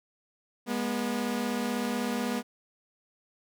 sawtooth tone pair together, 206.1 / 242.2 Hz, G#3 / B3, -13 / -34 cents, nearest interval minor third, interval 279 cents, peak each -29 / -26 dBFS, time 0.66-2.43 s, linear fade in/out 50 ms, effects none

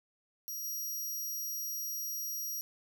10% pulse tone with level steps, 5720 Hz, F8, 41 cents sharp, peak -32 / -30 dBFS, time 0.48-2.61 s, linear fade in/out 0 ms, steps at 0.64 s, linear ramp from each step 2 ms, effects none

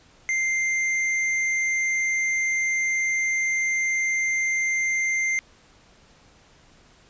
triangle tone with hard clipping, 2093 Hz, C7, in tune, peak -23 dBFS, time 0.29-5.39 s, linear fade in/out 0 ms, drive 13 dB, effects pink hiss -55 dBFS RMS until 7.09 s + resampled to 16000 Hz

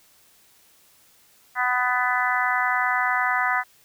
harmonic tone, 249.3 Hz, B3, 16 cents sharp, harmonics 3 / 4 / 5 / 6 / 7 / 8, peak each -27 / -27 / -27 / -27 / -27 / -27 dBFS, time 1.55-3.64 s, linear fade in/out 50 ms, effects white hiss -57 dBFS RMS until 3.84 s

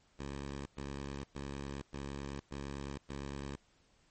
10% pulse tone bursts, 69.6 Hz, C#2, 8 cents sharp, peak -32 dBFS, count 6, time 0.19-3.56 s, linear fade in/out 5 ms, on 470 ms, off 110 ms, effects pink hiss -70 dBFS RMS until 4.1 s + MP3 32 kbps

